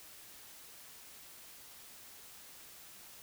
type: silence
effects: white hiss -54 dBFS RMS until 3.22 s